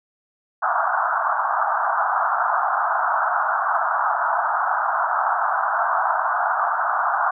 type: band-pass noise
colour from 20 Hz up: white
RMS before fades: -21 dBFS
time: 0.62-7.31 s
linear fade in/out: 10 ms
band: 660 to 1500 Hz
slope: 96 dB/octave
effects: none